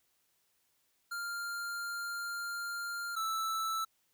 square tone pair in turn, 1396.9 / 1318.5 Hz, F6 / E6, 0 / 0 cents, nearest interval minor second, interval 100 cents, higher first, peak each -37 / -33 dBFS, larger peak second, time 1.11-3.16 / 3.16-3.85 s, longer first, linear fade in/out 10 ms, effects white hiss -75 dBFS RMS until 4.13 s

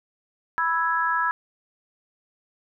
sine chord, E major, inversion second, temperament equal, 987.8 / 1318.5 / 1661.2 Hz, B5 / E6 / G#6, 0 / 0 / 0 cents, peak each -25 dBFS, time 0.58-1.31 s, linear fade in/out 0 ms, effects none

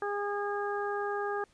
harmonic tone, 408.1 Hz, G#4, 30 cents flat, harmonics 1 / 2 / 3 / 4, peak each -33 / -36 / -38 / -39 dBFS, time 0.02-1.44 s, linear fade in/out 2 ms, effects pink hiss -66 dBFS RMS until 1.53 s + resampled to 22050 Hz

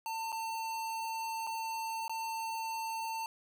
square tone with dropouts, 899 Hz, A5, 37 cents sharp, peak -36 dBFS, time 0.06-3.26 s, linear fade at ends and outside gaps 1 ms, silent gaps 0.32-0.326 / 1.468-1.472 / 2.08-2.095 s, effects none

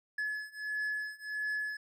triangle beating tone pair, 1707 / 1708.5 Hz, G#6 / G#6, +47 / +49 cents, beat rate 1.5 Hz, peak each -36 / -35 dBFS, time 0.18-1.77 s, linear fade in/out 5 ms, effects none

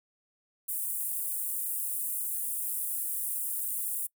pink high-pass noise, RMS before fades -33 dBFS, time 0.68-4.07 s, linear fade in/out 10 ms, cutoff 8900 Hz, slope 48 dB/octave, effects noise-tail reverb RT60 0.1 s tail -24 dB re dry

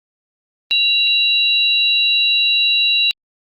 sine tone pair together, 2772 / 3920 Hz, F7 / B7, -14 / -14 cents, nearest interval tritone, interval 600 cents, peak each -16 / -14 dBFS, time 0.71-3.11 s, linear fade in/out 0 ms, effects Opus 32 kbps

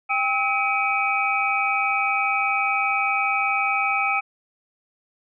sine tone cluster, 794 / 1288 / 2300 / 2505 Hz, G5 / E6 / D7 / D#7, +22 / -41 / -37 / +11 cents, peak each -25 dBFS, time 0.09-4.21 s, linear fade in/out 20 ms, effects none

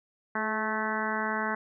harmonic tone with a mistuned harmonic, 217.6 Hz, A3, 19 cents flat, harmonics 1 / 2 / 3 / 4 / 5 / 6 / 7 / 8 / 9, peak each -35 / -38 / -38 / -35 / -35 / -39 / -34 / -37 / -39 dBFS, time 0.35-1.55 s, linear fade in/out 5 ms, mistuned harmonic 2, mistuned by -25 cents, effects none

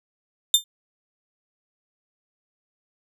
sawtooth tone with exponential decay, 3600 Hz, A7, 39 cents sharp, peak -6 dBFS, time 0.54-0.64 s, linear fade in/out 2 ms, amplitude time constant 20 ms, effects none

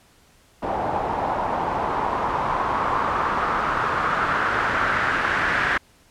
white noise with low-pass filter sweep, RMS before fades -23 dBFS, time 0.62-5.78 s, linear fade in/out 10 ms, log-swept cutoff 780 to 1700 Hz, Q 3.2, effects pink hiss -56 dBFS RMS until 6.1 s + low-pass 12000 Hz 12 dB/octave

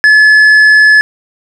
triangle tone with tanh clipping, 1717 Hz, A6, 43 cents flat, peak -3 dBFS, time 0.04-1.01 s, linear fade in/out 0 ms, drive 9 dB, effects none

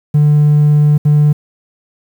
triangle tone bursts at uneven times, 148.6 Hz, D3, 21 cents sharp, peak -3 dBFS, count 2, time 0.14-0.98 / 1.05-1.33 s, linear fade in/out 10 ms, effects tanh soft clip ceiling -1 dBFS + 7-bit

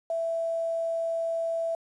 sine tone with quantisation, 662 Hz, E5, 7 cents sharp, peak -26 dBFS, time 0.1-1.75 s, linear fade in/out 2 ms, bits 9, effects resampled to 24000 Hz

